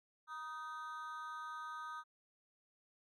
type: tone with amplitude modulation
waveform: triangle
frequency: 1244.5 Hz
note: D#6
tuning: in tune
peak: -37 dBFS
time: 0.27-2.04 s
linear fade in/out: 50 ms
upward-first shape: sine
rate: 295 Hz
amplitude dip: 100%
effects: MP3 96 kbps